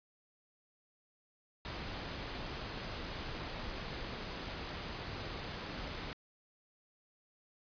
pink noise, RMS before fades -42 dBFS, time 1.65-6.13 s, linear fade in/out 0 ms, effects resampled to 11025 Hz

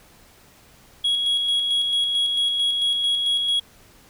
sine tone with tremolo, 3322 Hz, G#7, in tune, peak -15 dBFS, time 1.04-3.6 s, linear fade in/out 10 ms, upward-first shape square, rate 4.5 Hz, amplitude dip 40%, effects tanh soft clip ceiling -17 dBFS + pink hiss -52 dBFS RMS until 4.09 s

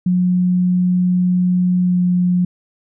sine tone with pitch glide, 180.5 to 179.05 Hz, F#3 to F3, -43 to +43 cents, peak -12 dBFS, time 0.06-2.45 s, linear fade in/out 5 ms, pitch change -14 cents, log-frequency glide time 1.82-1.99 s, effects none

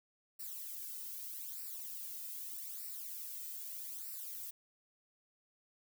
violet noise with flanger, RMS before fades -45 dBFS, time 0.39-4.51 s, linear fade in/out 10 ms, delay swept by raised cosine 0.3 to 1.8 ms, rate 0.81 Hz, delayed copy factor -0.75, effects none

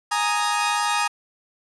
sawtooth chord, Ab suspended second, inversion none, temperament equal, 830.6 / 932.3 / 1244.5 Hz, Ab5 / Bb5 / Eb6, 0 / 0 / 0 cents, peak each -21 dBFS, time 0.11-1.08 s, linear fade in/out 10 ms, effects resampled to 24000 Hz

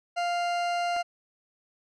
40% pulse tone, 698.5 Hz, F5, in tune, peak -25 dBFS, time 0.16-1.03 s, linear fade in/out 20 ms
clicks, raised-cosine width 0.5 ms, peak -30 dBFS, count 2, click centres 0.963 / 0.966 s
effects low-pass 5000 Hz 12 dB/octave

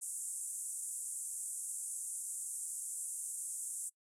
pink band-pass noise, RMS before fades -42 dBFS, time 0.01-3.9 s, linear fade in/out 20 ms, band 7900 to 10000 Hz, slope 48 dB/octave, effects noise-tail reverb RT60 0.1 s tail -23 dB re dry

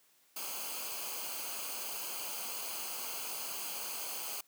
white noise with comb filter, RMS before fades -40 dBFS, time 0.36-4.41 s, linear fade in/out 5 ms, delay 0.54 ms, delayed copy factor -0.7, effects white hiss -68 dBFS RMS until 4.47 s + high-pass 150 Hz 12 dB/octave

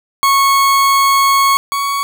40% pulse tone pair in turn, 1101 / 1117.7 Hz, C#6 / C#6, -12 / +14 cents, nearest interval unison, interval 26 cents, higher second, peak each -8 / -14 dBFS, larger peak first, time 0.23-1.57 / 1.72-2.03 s, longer first, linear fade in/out 0 ms, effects none

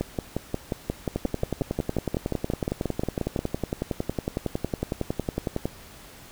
two click trains, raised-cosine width 2 ms, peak -12 / -12 dBFS, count 20 / 50, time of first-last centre 0.01-3.391 / 1.16-5.655 s, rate 5.62 / 10.9 Hz, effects pink hiss -47 dBFS RMS until 6.31 s

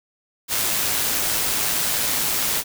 white noise with amplitude modulation, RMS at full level -21 dBFS, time 0.48-2.64 s, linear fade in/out 50 ms, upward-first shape sine, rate 109 Hz, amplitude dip 25%, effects none

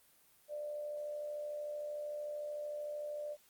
sine tone with amplitude modulation, 593 Hz, D5, 17 cents sharp, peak -37 dBFS, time 0.48-3.37 s, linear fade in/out 50 ms, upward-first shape sine, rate 73.3 Hz, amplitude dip 40%, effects white hiss -67 dBFS RMS until 3.49 s + Opus 32 kbps

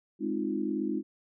sine chord, F minor seventh, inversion first, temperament equal, 207.7 / 261.6 / 311.1 / 349.2 Hz, Ab3 / C4 / Eb4 / F4, 0 / 0 / 0 / 0 cents, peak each -34 / -35 / -32 / -35 dBFS, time 0.19-1.03 s, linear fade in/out 50 ms, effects none

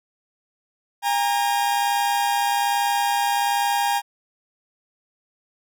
40% pulse tone pair together, 811.1 / 932.3 Hz, G#5 / A#5, -41 / 0 cents, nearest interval major second, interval 241 cents, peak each -20 / -23 dBFS, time 1.02-4.02 s, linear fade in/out 50 ms, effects none

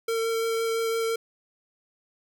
square tone with vibrato, 454.1 Hz, A#4, 45 cents flat, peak -25 dBFS, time 0.08-1.16 s, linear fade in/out 5 ms, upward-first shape sine, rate 5.9 Hz, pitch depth 10 cents each way, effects none

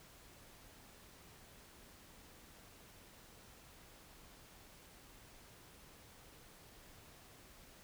silence, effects pink hiss -60 dBFS RMS until 7.83 s

